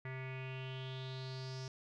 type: tone with low-pass filter sweep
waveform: square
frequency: 130.81 Hz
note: C3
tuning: in tune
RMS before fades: -44 dBFS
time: 0.05-1.68 s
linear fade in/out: 2 ms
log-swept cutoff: 2000 to 5500 Hz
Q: 5.7
effects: none